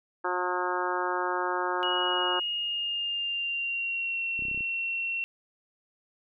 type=harmonic tone; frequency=180 Hz; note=F#3; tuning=47 cents flat; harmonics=2 / 3 / 4 / 5 / 6 / 7 / 8 / 9; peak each=-33 / -37 / -37 / -32 / -35 / -34 / -37 / -37 dBFS; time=0.24-2.4 s; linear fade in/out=10 ms
type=tone with pitch glide; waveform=sine; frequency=2900 to 2721 Hz; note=F#7 to F7; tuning=-35 to -46 cents; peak=-28 dBFS; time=1.83-5.24 s; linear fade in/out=0 ms; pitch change=-111 cents; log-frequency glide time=2.06-4.23 s
type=clicks; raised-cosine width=3 ms; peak=-31 dBFS; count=8; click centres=4.392 / 4.423 / 4.453 / 4.484 / 4.514 / 4.546 / 4.576 / 4.607 s
effects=none